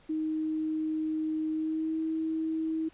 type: tone with pitch glide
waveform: sine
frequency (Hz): 313.1 to 319.7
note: D#4 to D#4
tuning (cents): +11 to +47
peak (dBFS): -28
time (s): 0.09-2.89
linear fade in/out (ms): 10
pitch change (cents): +36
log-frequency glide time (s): 1.5-1.99
effects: pink hiss -60 dBFS RMS until 2.93 s + resampled to 8000 Hz